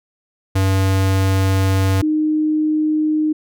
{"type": "tone pair in turn", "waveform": ["square", "sine"], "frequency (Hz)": [95.9, 307.9], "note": ["G2", "D#4"], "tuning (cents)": [-37, -18], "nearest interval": "octave + minor sixth", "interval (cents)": 2019, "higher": "second", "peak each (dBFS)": [-14, -14], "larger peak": "neither", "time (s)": [[0.55, 2.02], [2.02, 3.33]], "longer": "first", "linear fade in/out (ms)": 10, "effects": []}